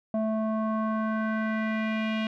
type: tone with low-pass filter sweep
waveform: square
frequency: 219 Hz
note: A3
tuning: 8 cents flat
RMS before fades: -28 dBFS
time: 0.14-2.27 s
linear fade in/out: 2 ms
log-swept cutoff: 730 to 2900 Hz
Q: 2.8
effects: none